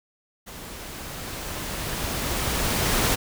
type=noise with level ramp; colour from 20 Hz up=pink; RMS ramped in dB=-40 to -21 dBFS; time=0.46-3.16 s; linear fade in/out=20 ms; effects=none